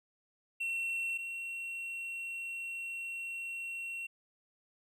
triangle tone pair in turn, 2715 / 2727 Hz, F7 / F7, -50 / -42 cents, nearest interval unison, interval 8 cents, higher second, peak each -31 / -36 dBFS, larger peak first, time 0.6-1.18 / 1.18-4.07 s, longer second, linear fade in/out 10 ms, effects none

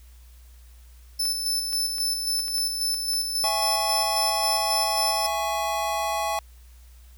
sawtooth tone with tremolo, 5274 Hz, E8, in tune, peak -20 dBFS, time 1.19-5.27 s, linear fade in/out 10 ms, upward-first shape square, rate 3.7 Hz, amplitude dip 40%
clicks, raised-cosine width 0.3 ms, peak -27 dBFS, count 8, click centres 1.255 / 1.728 / 1.983 / 2.393 / 2.481 / 2.582 / 2.943 / 3.135 s
square chord, C# minor, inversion first, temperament just, 665.2 / 831.5 / 1108.7 Hz, E5 / G#5 / C#6, +16 / +2 / 0 cents, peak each -30 / -28 / -31 dBFS, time 3.44-6.39 s, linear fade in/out 0 ms
effects added 60 Hz sine -46 dBFS peak until 7.17 s + white hiss -59 dBFS RMS until 7.17 s

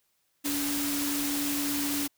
sine tone in noise, 286.4 Hz, D4, 43 cents flat, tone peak -30 dBFS, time 0.44-2.08 s, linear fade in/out 20 ms, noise white, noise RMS -32 dBFS, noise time 0.44-2.08 s, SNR -1 dB, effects white hiss -73 dBFS RMS until 2.17 s

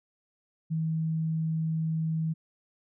sine tone, 160.3 Hz, E3, 48 cents flat, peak -26 dBFS, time 0.7-2.34 s, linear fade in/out 20 ms, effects none

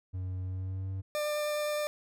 triangle tone with pitch glide, 92.5 to 95.6 Hz, F#2 to G2, 0 to -43 cents, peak -31 dBFS, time 0.13-1.02 s, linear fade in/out 20 ms, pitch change +57 cents, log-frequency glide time 0.43-0.9 s
40% pulse tone with vibrato, 597 Hz, D5, 28 cents sharp, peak -29 dBFS, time 1.15-1.87 s, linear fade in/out 0 ms, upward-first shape triangle, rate 9.6 Hz, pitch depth 8 cents each way
effects none

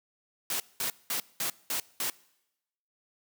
white noise bursts, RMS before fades -31 dBFS, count 6, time 0.5-2.1 s, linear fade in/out 2 ms, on 100 ms, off 200 ms, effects noise-tail reverb RT60 0.9 s tail -23 dB re dry + high-pass 150 Hz 12 dB/octave

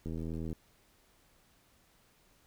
click train, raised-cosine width 3 ms, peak -27 dBFS, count 39, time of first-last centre 0.06-0.528 s, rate 81.2 Hz, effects pink hiss -67 dBFS RMS until 2.46 s

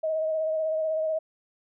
sine tone with vibrato, 632 Hz, D#5, 27 cents sharp, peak -24 dBFS, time 0.03-1.19 s, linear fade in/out 10 ms, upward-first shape sine, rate 16 Hz, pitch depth 25 cents each way, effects none

